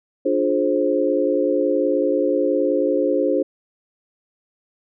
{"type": "chord", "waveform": "sine", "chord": "D half-diminished seventh", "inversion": "none", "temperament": "just", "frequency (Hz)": [293.7, 352.4, 422.9, 528.6], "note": ["D4", "F4", "Ab4", "C5"], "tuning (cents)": [0, 16, 31, 18], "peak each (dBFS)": [-22, -23, -23, -20], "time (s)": [0.25, 3.43], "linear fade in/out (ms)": 10, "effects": []}